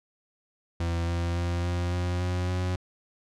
40% pulse tone with pitch steps, 84.8 / 85.79 / 86.78 / 87.79 / 88.81 / 89.84 / 90.89 Hz, E2 / F2 / F2 / F2 / F2 / F2 / F#2, +50 / -30 / -10 / +10 / +30 / +50 / -30 cents, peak -25 dBFS, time 0.8-2.76 s, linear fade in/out 5 ms, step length 280 ms, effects low-pass 7000 Hz 12 dB/octave

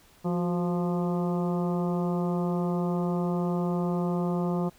harmonic tone with a mistuned harmonic, 174.61 Hz, F3, in tune, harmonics 1 / 2 / 3 / 4 / 5 / 6 / 7, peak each -26 / -32 / -36 / -38 / -40 / -42 / -43 dBFS, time 0.24-4.7 s, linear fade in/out 20 ms, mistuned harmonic 2, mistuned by +57 cents, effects pink hiss -58 dBFS RMS until 4.78 s

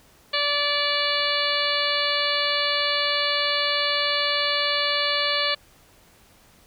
harmonic tone with a mistuned harmonic, 580 Hz, D5, 22 cents flat, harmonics 1 / 2 / 3 / 4 / 5 / 6 / 7 / 8, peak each -29 / -29 / -29 / -29 / -29 / -29 / -29 / -29 dBFS, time 0.33-5.55 s, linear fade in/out 10 ms, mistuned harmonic 8, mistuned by -75 cents, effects pink hiss -55 dBFS RMS until 6.66 s

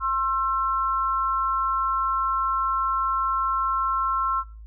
sine tone pair together, 1065 / 1340 Hz, C6 / E6, +30 / +28 cents, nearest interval major third, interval 398 cents, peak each -24 dBFS, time 0-4.44 s, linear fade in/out 50 ms, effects noise-tail reverb RT60 0.3 s tail -19 dB re dry + added 54 Hz sine -39 dBFS peak until 4.66 s

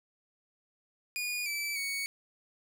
sawtooth tone with pitch steps, 2448 / 2316 / 2230 Hz, D#7 / D7 / C#7, -29 / -25 / +10 cents, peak -29 dBFS, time 1.16-2.06 s, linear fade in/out 0 ms, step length 300 ms, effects none

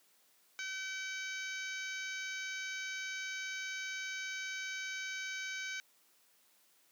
harmonic tone with a mistuned harmonic, 765 Hz, G5, 42 cents flat, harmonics 2 / 3 / 4 / 5 / 6 / 7 / 8 / 9, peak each -42 / -43 / -49 / -50 / -53 / -54 / -50 / -54 dBFS, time 0.59-5.8 s, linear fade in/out 0 ms, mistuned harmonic 9, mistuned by -69 cents, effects white hiss -69 dBFS RMS until 6.91 s + high-pass 200 Hz 12 dB/octave

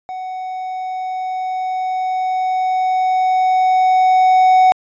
triangle tone with level ramp, 745 Hz, F#5, 12 cents sharp, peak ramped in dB -22 to -5 dBFS, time 0.09-4.72 s, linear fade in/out 0 ms, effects resampled to 16000 Hz

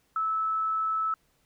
sine tone, 1306 Hz, E6, 17 cents flat, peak -25 dBFS, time 0.16-1.14 s, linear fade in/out 2 ms, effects pink hiss -69 dBFS RMS until 1.45 s

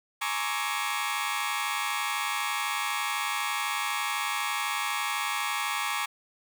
20% pulse tone cluster, 836 / 934 / 1082 / 1154 / 1302 Hz, G#5 / A#5 / C#6 / D6 / E6, +11 / +3 / -42 / -31 / -22 cents, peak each -30 / -31 / -29 / -28 / -33 dBFS, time 0.21-6.06 s, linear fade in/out 10 ms, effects none

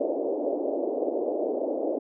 white band-pass noise, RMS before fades -28 dBFS, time 0-1.99 s, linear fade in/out 10 ms, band 280 to 640 Hz, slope 48 dB/octave, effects none

